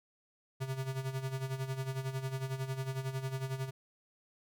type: tone with tremolo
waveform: square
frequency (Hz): 132.6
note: C3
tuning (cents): +23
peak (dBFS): -33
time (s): 0.6-3.71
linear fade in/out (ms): 20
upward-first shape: sine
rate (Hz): 11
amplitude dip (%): 70
effects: none